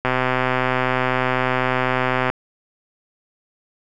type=click train; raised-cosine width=0.5 ms; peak=-4 dBFS; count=289; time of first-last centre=0.05-2.3 s; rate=128 Hz; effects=none